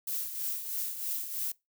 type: noise with tremolo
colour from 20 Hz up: violet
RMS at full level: -32 dBFS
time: 0.07-1.52 s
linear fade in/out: 5 ms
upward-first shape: triangle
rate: 3.1 Hz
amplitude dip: 65%
effects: noise-tail reverb RT60 0.2 s tail -22 dB re dry